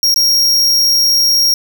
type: tone with dropouts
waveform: 45% pulse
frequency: 5588 Hz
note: F8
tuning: in tune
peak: -9 dBFS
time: 0.03-1.54 s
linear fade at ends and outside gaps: 1 ms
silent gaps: 0.142-0.16 s
effects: none